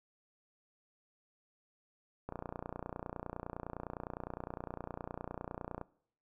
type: click train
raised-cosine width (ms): 1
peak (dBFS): -26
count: 106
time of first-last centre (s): 2.29-5.813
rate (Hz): 29.8
effects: noise-tail reverb RT60 0.6 s tail -21 dB re dry